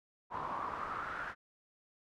brown noise with band-pass filter sweep, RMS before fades -40 dBFS, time 0.3-1.35 s, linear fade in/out 50 ms, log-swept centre 970 to 1500 Hz, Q 5.3, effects none

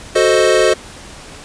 square chord, F# diminished seventh, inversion none, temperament equal, 370 / 440 / 523.3 / 622.3 Hz, F#4 / A4 / C5 / Eb5, 0 / 0 / 0 / 0 cents, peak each -16 dBFS, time 0.15-0.74 s, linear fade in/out 10 ms, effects pink hiss -35 dBFS RMS until 1.44 s + resampled to 22050 Hz

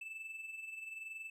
triangle tone with amplitude modulation, 2637 Hz, E7, in tune, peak -40 dBFS, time 0.01-1.3 s, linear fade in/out 5 ms, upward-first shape sine, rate 21 Hz, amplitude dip 55%, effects none

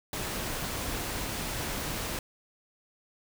pink noise, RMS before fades -34 dBFS, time 0.13-2.19 s, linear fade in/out 2 ms, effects none

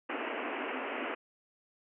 pink band-pass noise, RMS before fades -37 dBFS, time 0.09-1.15 s, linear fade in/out 10 ms, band 240 to 2900 Hz, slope 96 dB/octave, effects none

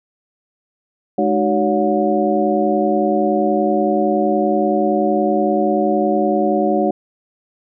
sine tone cluster, 211.2 / 307.5 / 378.1 / 563 / 722 Hz, G#3 / D#4 / F#4 / C#5 / F#5, +29 / -20 / +38 / +27 / -43 cents, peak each -20 dBFS, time 1.18-6.91 s, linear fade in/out 5 ms, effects none

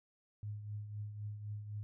sine tone with tremolo, 104.6 Hz, G#2, 13 cents sharp, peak -38 dBFS, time 0.43-1.83 s, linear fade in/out 0 ms, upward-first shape triangle, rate 3.9 Hz, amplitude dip 60%, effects none

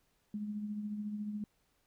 sine tone with tremolo, 209.2 Hz, G#3, 13 cents sharp, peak -34 dBFS, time 0.34-1.44 s, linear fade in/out 2 ms, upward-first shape triangle, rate 14 Hz, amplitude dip 50%, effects pink hiss -75 dBFS RMS until 1.86 s

